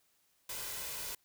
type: noise with comb filter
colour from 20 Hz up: white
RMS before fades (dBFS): -41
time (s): 0.49-1.15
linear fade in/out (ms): 5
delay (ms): 2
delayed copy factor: +0.5
effects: white hiss -73 dBFS RMS until 1.24 s